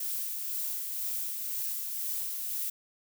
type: noise with tremolo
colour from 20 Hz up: violet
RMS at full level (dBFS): -33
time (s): 0-2.7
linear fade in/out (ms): 5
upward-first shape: sine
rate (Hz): 2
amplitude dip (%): 30
effects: none